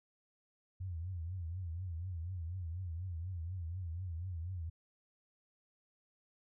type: tone with vibrato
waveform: sine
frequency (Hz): 87.31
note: F2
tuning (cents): 0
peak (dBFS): -38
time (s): 0.8-4.7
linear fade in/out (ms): 10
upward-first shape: triangle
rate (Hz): 4.1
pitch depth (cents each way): 170
effects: none